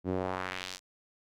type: tone with band-pass filter sweep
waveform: sawtooth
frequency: 92.5 Hz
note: F#2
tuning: in tune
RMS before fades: -35 dBFS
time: 0.04-0.8 s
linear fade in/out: 50 ms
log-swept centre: 280 to 6500 Hz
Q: 1.3
effects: none